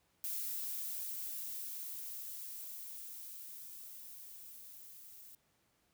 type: noise with level ramp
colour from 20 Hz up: violet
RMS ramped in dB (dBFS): -39 to -55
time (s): 0.24-5.35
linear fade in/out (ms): 0
effects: pink hiss -75 dBFS RMS until 5.93 s + high-pass 60 Hz 12 dB/octave